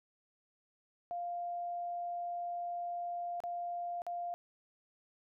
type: tone with dropouts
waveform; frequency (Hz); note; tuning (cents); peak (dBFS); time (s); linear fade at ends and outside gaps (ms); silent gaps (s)
sine; 698.5; F5; 0; -36; 1.11-4.34; 0; 3.403-3.437 / 4.019-4.066
effects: none